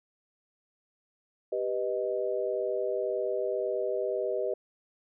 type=chord; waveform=sine; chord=G augmented; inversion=none; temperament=equal; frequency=392 / 493.9 / 622.3 Hz; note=G4 / B4 / D#5; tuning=0 / 0 / 0 cents; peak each=-32 dBFS; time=1.52-4.54 s; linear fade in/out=5 ms; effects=none